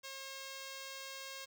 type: tone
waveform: 5% pulse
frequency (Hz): 539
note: C#5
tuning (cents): -49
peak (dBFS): -33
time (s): 0.03-1.46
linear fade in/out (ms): 20
effects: 12-bit